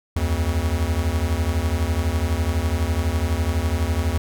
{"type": "beating tone pair", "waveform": "square", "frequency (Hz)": [75, 87], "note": ["D2", "F2"], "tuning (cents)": [37, -6], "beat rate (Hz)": 12, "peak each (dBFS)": -23, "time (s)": [0.16, 4.18], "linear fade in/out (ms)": 5, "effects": []}